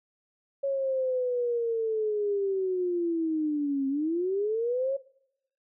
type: linear two-way sweep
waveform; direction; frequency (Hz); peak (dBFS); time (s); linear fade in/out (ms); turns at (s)
sine; down then up; 554.4 to 267.7 to 554.4; -25; 0.63-4.97; 10; 3.88
effects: noise-tail reverb RT60 0.8 s tail -23 dB re dry